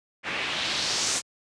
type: noise with low-pass filter sweep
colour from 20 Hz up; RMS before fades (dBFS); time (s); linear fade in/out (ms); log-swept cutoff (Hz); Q
white; -28; 0.23-1.22; 50; 2100 to 7700; 2
effects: high-pass 80 Hz 12 dB/octave + resampled to 22050 Hz